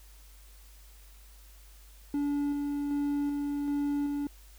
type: tone with tremolo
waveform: triangle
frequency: 287.5 Hz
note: D4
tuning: 37 cents flat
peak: -25 dBFS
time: 2.14-4.27 s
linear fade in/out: 2 ms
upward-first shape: square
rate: 1.3 Hz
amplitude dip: 25%
effects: added 50 Hz sine -51 dBFS peak until 4.58 s + white hiss -59 dBFS RMS until 4.58 s